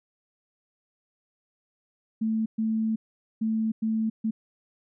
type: tone bursts at uneven times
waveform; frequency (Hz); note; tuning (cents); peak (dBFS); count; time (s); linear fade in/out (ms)
sine; 221; A3; +8; -23; 5; 2.21-2.46 / 2.58-2.96 / 3.41-3.72 / 3.82-4.1 / 4.24-4.31; 10
effects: none